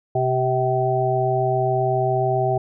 harmonic tone with a mistuned harmonic, 129.1 Hz, C3, 23 cents flat, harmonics 1 / 3 / 5 / 6, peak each -23 / -23 / -23 / -23 dBFS, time 0.15-2.58 s, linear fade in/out 5 ms, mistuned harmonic 6, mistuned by -20 cents, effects none

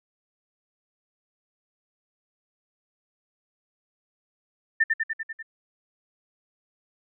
sine tone with echo, 1793 Hz, A6, 32 cents sharp, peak -16 dBFS, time 4.8-4.84 s, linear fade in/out 10 ms, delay 98 ms, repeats 6, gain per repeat -3 dB, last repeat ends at 5.428 s, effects none

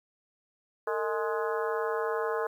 harmonic tone with a mistuned harmonic, 210 Hz, G#3, 19 cents sharp, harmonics 2 / 3 / 4 / 5 / 6 / 7 / 8, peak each -30 / -36 / -38 / -36 / -39 / -40 / -43 dBFS, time 0.87-2.47 s, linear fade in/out 5 ms, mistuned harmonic 2, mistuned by +130 cents, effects 10-bit

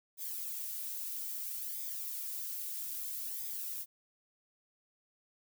violet noise with flanger, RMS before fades -40 dBFS, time 0.17-3.86 s, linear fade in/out 50 ms, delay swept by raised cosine 0.7 to 3 ms, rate 0.61 Hz, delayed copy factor -0.6, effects none

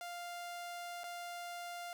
sawtooth tone with dropouts, 698.5 Hz, F5, in tune, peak -39 dBFS, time 0.01-1.93 s, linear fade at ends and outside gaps 1 ms, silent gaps 1.035-1.04 s, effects none

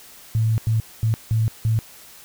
sine tone bursts at uneven times, 111.4 Hz, A2, 22 cents sharp, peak -16 dBFS, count 5, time 0.35-0.58 / 0.67-0.8 / 1.03-1.14 / 1.31-1.48 / 1.65-1.79 s, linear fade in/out 0 ms, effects white hiss -45 dBFS RMS until 2.24 s

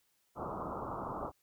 white low-pass noise, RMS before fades -40 dBFS, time 0.35-1.32 s, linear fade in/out 50 ms, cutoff 1300 Hz, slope 96 dB/octave, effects white hiss -75 dBFS RMS until 1.42 s

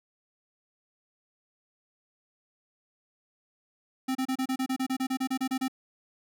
square tone bursts, 261.6 Hz, C4, in tune, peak -27 dBFS, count 16, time 4.08-5.682 s, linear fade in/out 10 ms, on 72 ms, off 30 ms, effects none

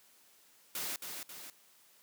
white noise with echo, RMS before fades -38 dBFS, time 0.75-0.96 s, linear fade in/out 2 ms, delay 270 ms, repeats 2, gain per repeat -5 dB, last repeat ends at 1.5 s, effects white hiss -64 dBFS RMS until 2.02 s + high-pass 150 Hz 12 dB/octave

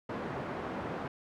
pink band-pass noise, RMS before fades -38 dBFS, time 0.09-1.08 s, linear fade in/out 5 ms, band 160 to 1300 Hz, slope 12 dB/octave, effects none

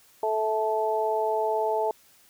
harmonic tone, 218 Hz, A3, 16 cents flat, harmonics 2 / 3 / 4, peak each -27 / -28 / -27 dBFS, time 0.23-1.91 s, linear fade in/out 2 ms, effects white hiss -58 dBFS RMS until 2.29 s

